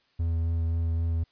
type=tone with vibrato; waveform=triangle; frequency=82.8 Hz; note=E2; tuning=8 cents sharp; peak=-22 dBFS; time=0.19-1.24 s; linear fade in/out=10 ms; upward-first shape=sine; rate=3.8 Hz; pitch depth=13 cents each way; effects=white hiss -67 dBFS RMS until 1.31 s + resampled to 11025 Hz